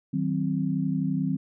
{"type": "chord", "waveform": "sine", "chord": "C diminished", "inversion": "first", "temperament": "just", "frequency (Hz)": [156.98, 188.37, 261.6], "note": ["Eb3", "Gb3", "C4"], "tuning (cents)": [16, 31, 0], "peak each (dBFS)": -28, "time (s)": [0.13, 1.37], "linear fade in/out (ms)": 10, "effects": []}